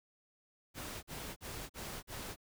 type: noise bursts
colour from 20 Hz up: pink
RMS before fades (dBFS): -44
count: 5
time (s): 0.74-2.362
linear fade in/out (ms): 50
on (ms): 290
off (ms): 43
effects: none